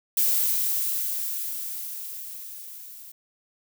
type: noise with level ramp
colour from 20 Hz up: violet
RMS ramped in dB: -21 to -44 dBFS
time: 0.17-3.12 s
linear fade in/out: 5 ms
effects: none